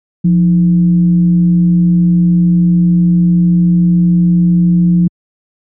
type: tone with frequency modulation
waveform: sine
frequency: 174.61 Hz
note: F3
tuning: in tune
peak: -6 dBFS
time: 0.24-5.08 s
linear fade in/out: 10 ms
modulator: 141 Hz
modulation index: 0.29
effects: high-pass 60 Hz 12 dB/octave